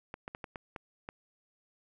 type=clicks; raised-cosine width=0.5 ms; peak=-25 dBFS; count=7; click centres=0.141 / 0.279 / 0.349 / 0.442 / 0.558 / 0.762 / 1.089 s; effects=none